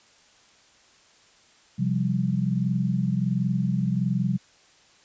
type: chord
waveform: sine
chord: C suspended fourth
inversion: none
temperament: equal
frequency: 130.81 / 174.61 / 196 Hz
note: C3 / F3 / G3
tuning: 0 / 0 / 0 cents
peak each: -26 dBFS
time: 1.78-4.38 s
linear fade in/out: 20 ms
effects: white hiss -57 dBFS RMS until 5.04 s + resampled to 16000 Hz